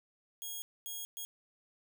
5% pulse tone bursts at uneven times, 3300 Hz, G#7, 12 cents flat, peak -31 dBFS, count 3, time 0.42-0.62 / 0.86-1.05 / 1.17-1.25 s, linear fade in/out 0 ms, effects none

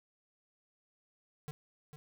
square tone with echo, 150 Hz, D3, 37 cents sharp, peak -40 dBFS, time 1.48-1.51 s, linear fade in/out 0 ms, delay 450 ms, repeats 1, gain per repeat -9 dB, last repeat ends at 1.96 s, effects none

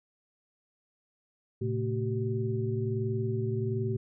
sine tone cluster, 112.6 / 133.9 / 224.5 / 381.1 Hz, A2 / C3 / A3 / G4, +40 / +40 / +35 / -49 cents, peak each -30 / -37 / -37 / -33 dBFS, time 1.61-3.97 s, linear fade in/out 10 ms, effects none

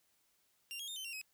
sawtooth tone with pitch steps, 2779 / 3276 / 3646 / 3073 / 2753 / 2546 Hz, F7 / G#7 / A#7 / G7 / F7 / D#7, -9 / -24 / -39 / -35 / -25 / +39 cents, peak -39 dBFS, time 0.71-1.214 s, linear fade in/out 0 ms, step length 84 ms, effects white hiss -75 dBFS RMS until 1.33 s

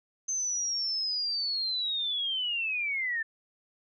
sine linear sweep, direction down, 6272 to 1760 Hz, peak -28 dBFS, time 0.28-3.23 s, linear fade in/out 10 ms, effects none

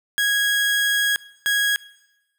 30% pulse tone pair in turn, 1652 / 1652 Hz, G#6 / G#6, -10 / -10 cents, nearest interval unison, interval 0 cents, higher neither, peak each -15 dBFS, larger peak neither, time 0.18-1.16 / 1.46-1.76 s, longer first, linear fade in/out 0 ms, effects noise-tail reverb RT60 1.0 s tail -20 dB re dry

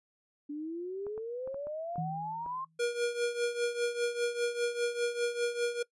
sine exponential sweep, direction up, 286.9 to 1077 Hz, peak -35 dBFS, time 0.49-2.65 s, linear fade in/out 10 ms
clicks, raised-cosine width 1 ms, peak -34 dBFS, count 7, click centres 1.067 / 1.178 / 1.475 / 1.544 / 1.67 / 1.958 / 2.462 s
sine tone with exponential decay, 161.4 Hz, E3, 36 cents flat, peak -31 dBFS, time 1.98-2.81 s, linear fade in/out 2 ms, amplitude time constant 180 ms
square tone with tremolo, 477.4 Hz, A#4, 41 cents sharp, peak -27 dBFS, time 2.79-5.83 s, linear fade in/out 10 ms, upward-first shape triangle, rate 5 Hz, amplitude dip 80%
effects noise-tail reverb RT60 0.1 s tail -21 dB re dry + resampled to 24000 Hz

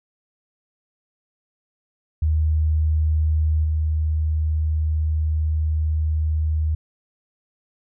sine tone with level steps, 77.78 Hz, D#2, in tune, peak -16 / -18 dBFS, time 2.22-6.75 s, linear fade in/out 5 ms, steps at 3.64 s, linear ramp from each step 5 ms, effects none

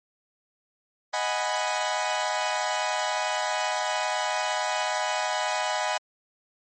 sawtooth chord, G# minor seventh, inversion second, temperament equal, 622.3 / 740 / 830.6 / 987.8 Hz, D#5 / F#5 / G#5 / B5, 0 / 0 / 0 / 0 cents, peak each -27 dBFS, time 1.13-5.98 s, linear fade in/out 10 ms, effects MP3 32 kbps

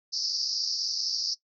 white band-pass noise, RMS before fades -30 dBFS, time 0.12-1.35 s, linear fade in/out 20 ms, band 4600 to 5500 Hz, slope 96 dB/octave, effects noise-tail reverb RT60 0.1 s tail -19 dB re dry

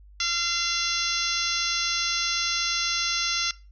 harmonic tone, 687 Hz, F5, 29 cents flat, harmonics 2 / 3 / 4 / 5 / 6 / 7 / 8 / 9, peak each -32 / -32 / -32 / -32 / -32 / -32 / -32 / -32 dBFS, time 0.2-3.51 s, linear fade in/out 2 ms, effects noise-tail reverb RT60 0.3 s tail -20 dB re dry + added 50 Hz sine -47 dBFS peak until 3.71 s

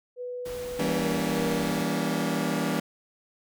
sine tone with pitch glide, 493.9 to 472.4 Hz, B4 to A#4, 0 to +23 cents, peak -32 dBFS, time 0.16-1.74 s, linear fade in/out 50 ms, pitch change -77 cents, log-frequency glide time 0.96-1.07 s
pink noise, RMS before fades -42 dBFS, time 0.45-1.83 s, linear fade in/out 10 ms
sawtooth chord, E diminished seventh, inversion none, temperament just, 164.81 / 197.78 / 237.3 / 284.8 Hz, E3 / G3 / Bb3 / Db4, 0 / +16 / +31 / +47 cents, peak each -27 dBFS, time 0.79-2.8 s, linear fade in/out 5 ms
effects none

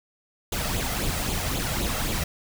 pink noise with flanger, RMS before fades -27 dBFS, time 0.52-2.24 s, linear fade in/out 5 ms, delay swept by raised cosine 0.27 to 1.57 ms, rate 3.8 Hz, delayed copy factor +0.6, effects none

